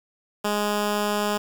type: tone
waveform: 10% pulse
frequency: 207.7 Hz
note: G#3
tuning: in tune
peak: -14 dBFS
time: 0.44-1.38 s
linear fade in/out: 10 ms
effects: 7-bit